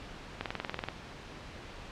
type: click train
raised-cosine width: 0.3 ms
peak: -17 dBFS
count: 11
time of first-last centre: 0.41-0.886 s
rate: 21 Hz
effects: pink hiss -46 dBFS RMS until 1.91 s + low-pass 4000 Hz 12 dB/octave